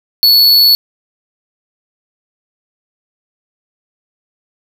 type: tone with amplitude modulation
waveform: square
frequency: 4418 Hz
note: C#8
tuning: 7 cents flat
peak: -4 dBFS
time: 0.23-0.75 s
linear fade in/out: 0 ms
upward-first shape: sine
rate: 121 Hz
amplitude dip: 30%
effects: none